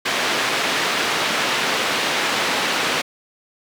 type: band-pass noise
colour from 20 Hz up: white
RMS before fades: -21 dBFS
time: 0.05-3.02 s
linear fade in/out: 10 ms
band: 210 to 3100 Hz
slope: 12 dB/octave
effects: none